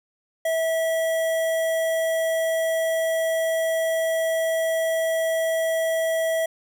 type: tone with notch filter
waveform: square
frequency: 651 Hz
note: E5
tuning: 22 cents flat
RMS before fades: -23 dBFS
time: 0.45-6.46 s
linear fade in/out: 5 ms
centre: 4500 Hz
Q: 1.2
effects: none